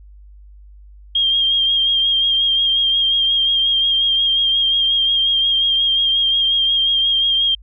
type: tone with vibrato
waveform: sine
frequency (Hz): 3218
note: G7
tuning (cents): +45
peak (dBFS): -13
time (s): 1.15-7.55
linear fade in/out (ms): 5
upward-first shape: sine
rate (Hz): 5.6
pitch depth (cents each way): 30
effects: added 50 Hz sine -39 dBFS peak until 7.62 s